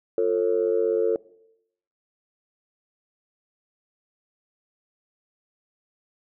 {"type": "tone with amplitude modulation", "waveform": "sine", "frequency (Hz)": 448.3, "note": "A4", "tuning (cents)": 32, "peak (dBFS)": -14, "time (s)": [0.18, 1.16], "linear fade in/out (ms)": 2, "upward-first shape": "sine", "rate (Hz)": 96.3, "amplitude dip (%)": 100, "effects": ["noise-tail reverb RT60 0.8 s tail -21 dB re dry", "tanh soft clip ceiling -11 dBFS"]}